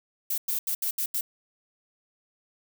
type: noise bursts at uneven times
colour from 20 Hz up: violet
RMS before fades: -28 dBFS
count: 6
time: 0.3-0.38 / 0.48-0.59 / 0.67-0.75 / 0.82-0.91 / 0.98-1.06 / 1.14-1.21 s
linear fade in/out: 5 ms
effects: none